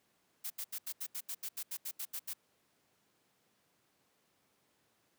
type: noise bursts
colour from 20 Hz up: blue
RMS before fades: -40 dBFS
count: 14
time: 0.44-2.336 s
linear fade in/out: 10 ms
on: 63 ms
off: 78 ms
effects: pink hiss -74 dBFS RMS until 5.18 s + high-pass 150 Hz 12 dB/octave